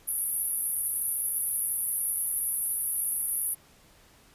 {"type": "band-pass noise", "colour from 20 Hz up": "white", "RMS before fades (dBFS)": -30, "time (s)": [0.07, 3.55], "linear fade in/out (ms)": 20, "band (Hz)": [10000, 12000], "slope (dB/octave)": 96, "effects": ["pink hiss -58 dBFS RMS until 4.34 s", "resampled to 32000 Hz"]}